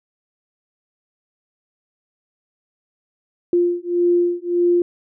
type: beating tone pair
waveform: sine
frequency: 348.9 / 350.6 Hz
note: F4 / F4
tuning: -2 / +7 cents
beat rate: 1.7 Hz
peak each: -18 dBFS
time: 3.53-4.82 s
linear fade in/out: 2 ms
effects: none